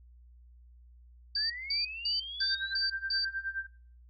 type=tone bursts; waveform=sine; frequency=4642 Hz; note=D8; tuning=21 cents flat; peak=-28 dBFS; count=6; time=1.35-3.25 s; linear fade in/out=5 ms; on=150 ms; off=200 ms
type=linear sweep; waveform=sine; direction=up; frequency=1622 to 4039 Hz; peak=-38 dBFS; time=1.36-2.74 s; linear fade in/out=10 ms
type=tone with tremolo; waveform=sine; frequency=1572 Hz; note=G6; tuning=4 cents sharp; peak=-30 dBFS; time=2.4-3.67 s; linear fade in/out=20 ms; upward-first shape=sine; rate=9.5 Hz; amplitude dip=85%
effects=noise-tail reverb RT60 0.5 s tail -22 dB re dry + added 60 Hz sine -53 dBFS peak until 4.09 s